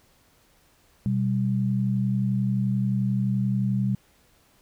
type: tone pair together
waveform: sine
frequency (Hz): 124.55 / 196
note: B2 / G3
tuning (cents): +15 / 0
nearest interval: minor sixth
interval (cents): 785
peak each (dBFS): -24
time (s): 1.06-3.95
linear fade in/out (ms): 0
effects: pink hiss -61 dBFS RMS until 4.61 s